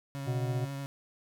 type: tone with vibrato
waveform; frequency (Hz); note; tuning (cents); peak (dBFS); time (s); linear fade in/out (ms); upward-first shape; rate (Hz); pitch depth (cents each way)
35% pulse; 138.59; C#3; 0; -34; 0.15-0.86; 0; triangle; 11; 20
type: harmonic tone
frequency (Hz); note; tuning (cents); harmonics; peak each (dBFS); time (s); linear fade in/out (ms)
123.5; B2; 0; 1 / 3 / 5 / 6; -30 / -40 / -44 / -46; 0.26-0.66; 20
effects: none